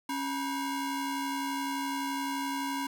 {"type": "ring-modulated tone", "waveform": "40% pulse", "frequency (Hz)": 622.3, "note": "D#5", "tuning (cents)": 0, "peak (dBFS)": -27, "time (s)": [0.09, 2.87], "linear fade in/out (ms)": 5, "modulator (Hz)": 347, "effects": []}